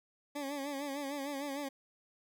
20% pulse tone with vibrato, 281.5 Hz, C#4, 27 cents sharp, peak -32 dBFS, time 0.35-1.69 s, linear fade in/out 10 ms, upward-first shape sine, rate 6.6 Hz, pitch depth 73 cents each way, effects none

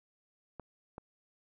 clicks, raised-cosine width 1 ms, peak -29 dBFS, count 2, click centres 0.597 / 0.981 s, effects none

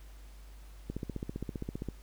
click train, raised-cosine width 3 ms, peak -23 dBFS, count 16, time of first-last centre 0.9-1.887 s, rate 15.2 Hz, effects added 50 Hz sine -48 dBFS peak until 2.02 s + pink hiss -61 dBFS RMS until 2.02 s

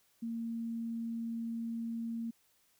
sine tone, 229.9 Hz, A#3, 24 cents flat, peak -35 dBFS, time 0.22-2.31 s, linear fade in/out 10 ms, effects white hiss -71 dBFS RMS until 2.79 s

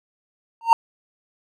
triangle tone with exponential growth, 917 Hz, A#5, 29 cents flat, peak -3 dBFS, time 0.61-0.73 s, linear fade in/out 1 ms, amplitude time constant 24 ms, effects none

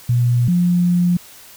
sine tone pair in turn, 121.2 / 176.37 Hz, B2 / F3, -32 / +17 cents, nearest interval tritone, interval 649 cents, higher second, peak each -12 dBFS, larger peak neither, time 0.09-0.48 / 0.48-1.17 s, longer second, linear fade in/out 5 ms, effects white hiss -42 dBFS RMS until 1.56 s

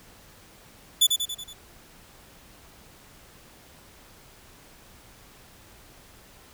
sawtooth tone with echo, 3473 Hz, A7, 23 cents flat, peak -12 dBFS, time 1.01-1.07 s, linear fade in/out 10 ms, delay 93 ms, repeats 5, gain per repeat -5 dB, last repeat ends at 1.535 s, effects pink hiss -52 dBFS RMS until 6.53 s

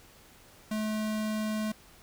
square tone, 215.4 Hz, A3, 37 cents flat, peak -30 dBFS, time 0.71-1.72 s, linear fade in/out 5 ms, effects pink hiss -56 dBFS RMS until 2.02 s

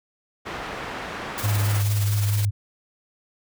white low-pass noise, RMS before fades -33 dBFS, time 0.45-1.82 s, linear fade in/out 20 ms, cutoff 1700 Hz, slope 12 dB/octave
white noise with tremolo, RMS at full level -30 dBFS, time 1.38-2.45 s, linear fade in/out 0 ms, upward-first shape triangle, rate 19 Hz, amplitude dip 55%
sine tone with vibrato, 103 Hz, G#2, 14 cents flat, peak -19 dBFS, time 1.43-2.51 s, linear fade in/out 20 ms, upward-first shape triangle, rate 4.5 Hz, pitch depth 24 cents each way
effects none

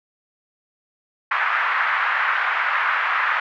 pink band-pass noise, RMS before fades -21 dBFS, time 1.31-3.4 s, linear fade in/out 5 ms, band 1100 to 2000 Hz, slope 24 dB/octave, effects none

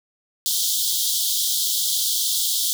pink high-pass noise, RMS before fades -22 dBFS, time 0.46-2.73 s, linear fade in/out 0 ms, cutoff 3200 Hz, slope 96 dB/octave, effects none

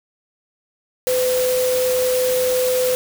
sine tone in noise, 506 Hz, B4, 42 cents sharp, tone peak -16 dBFS, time 1.07-2.95 s, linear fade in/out 0 ms, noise white, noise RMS -26 dBFS, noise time 1.07-2.95 s, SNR +7 dB, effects none

